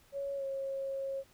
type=tone with pitch glide; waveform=sine; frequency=557 to 543 Hz; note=C#5 to C#5; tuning=+8 to -36 cents; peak=-34 dBFS; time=0.12-1.24 s; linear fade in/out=50 ms; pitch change=-44 cents; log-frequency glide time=0.36-0.44 s; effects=pink hiss -64 dBFS RMS until 1.33 s